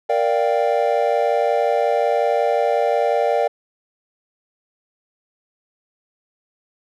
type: chord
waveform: triangle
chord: G minor seventh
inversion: first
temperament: equal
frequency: 466.2 / 587.3 / 698.5 / 784 Hz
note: Bb4 / D5 / F5 / G5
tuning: 0 / 0 / 0 / 0 cents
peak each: -19 / -18 / -20 / -21 dBFS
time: 0.09-3.48 s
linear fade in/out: 10 ms
effects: none